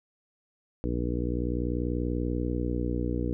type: harmonic tone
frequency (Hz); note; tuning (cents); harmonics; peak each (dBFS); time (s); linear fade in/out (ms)
60.3; B1; -41; 1 / 2 / 3 / 4 / 5 / 6 / 7 / 8; -31 / -34 / -38 / -35 / -33 / -39 / -39 / -38; 0.84-3.33; 0
effects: none